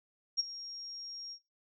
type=tone with ADSR envelope; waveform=sine; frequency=5580 Hz; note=F8; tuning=2 cents flat; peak=-25 dBFS; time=0.37-1.39 s; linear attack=26 ms; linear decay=21 ms; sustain=-17 dB; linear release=71 ms; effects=noise-tail reverb RT60 0.2 s tail -17 dB re dry